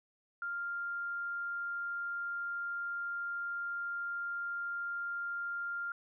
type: tone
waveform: sine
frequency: 1396.9 Hz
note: F6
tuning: in tune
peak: -35 dBFS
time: 0.42-5.92 s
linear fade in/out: 2 ms
effects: none